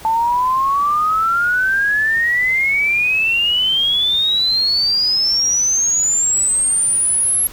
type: exponential sweep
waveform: sine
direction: up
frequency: 880 to 11330 Hz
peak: -13 dBFS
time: 0.05-7.47 s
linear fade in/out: 0 ms
effects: pink hiss -38 dBFS RMS until 7.52 s